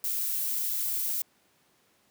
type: noise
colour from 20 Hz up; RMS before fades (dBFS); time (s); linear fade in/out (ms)
violet; -30; 0.04-1.22; 2
effects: pink hiss -66 dBFS RMS until 2.1 s + high-pass 150 Hz 12 dB/octave